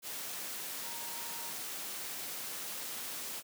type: tone in noise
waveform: sine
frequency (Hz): 932.3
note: A#5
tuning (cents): 0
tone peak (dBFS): -49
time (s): 0.82-1.54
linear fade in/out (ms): 50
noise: white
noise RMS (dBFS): -41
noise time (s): 0.02-3.43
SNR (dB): -11
effects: high-pass 150 Hz 12 dB/octave